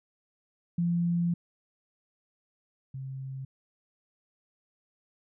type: tone pair in turn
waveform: sine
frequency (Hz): 172 / 133.39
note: F3 / C3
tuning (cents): -26 / +34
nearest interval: major third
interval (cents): 440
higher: first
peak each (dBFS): -24 / -35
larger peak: first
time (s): 0.78-1.34 / 2.94-3.45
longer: first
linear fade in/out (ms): 5
effects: none